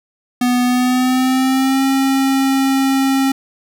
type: tone with pitch glide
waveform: square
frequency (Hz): 246.9 to 269.2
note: B3 to C4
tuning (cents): 0 to +49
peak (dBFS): -13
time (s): 0.41-3.32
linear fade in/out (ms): 5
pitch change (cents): +149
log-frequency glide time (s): 0.64-1.84
effects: none